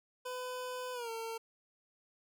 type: tone with pitch glide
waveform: 25% pulse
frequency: 503 to 453.3 Hz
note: B4 to A#4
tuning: +32 to -48 cents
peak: -35 dBFS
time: 0.25-1.38 s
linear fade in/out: 10 ms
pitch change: -180 cents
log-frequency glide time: 0.93-1.1 s
effects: none